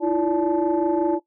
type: tone cluster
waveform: sine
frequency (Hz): 317.5 / 343 / 577 / 869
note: D#4 / F4 / D5 / A5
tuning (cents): +35 / -31 / -31 / -22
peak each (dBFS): -23 / -20 / -25 / -26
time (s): 0-1.2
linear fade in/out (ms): 50
effects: noise-tail reverb RT60 0.1 s tail -17 dB re dry + tanh soft clip ceiling -11 dBFS